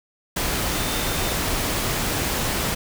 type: tone in noise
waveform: sine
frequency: 3611 Hz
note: A7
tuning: 44 cents sharp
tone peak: -35 dBFS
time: 0.73-1.33 s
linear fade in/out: 10 ms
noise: pink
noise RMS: -24 dBFS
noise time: 0.36-2.75 s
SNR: -14 dB
effects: none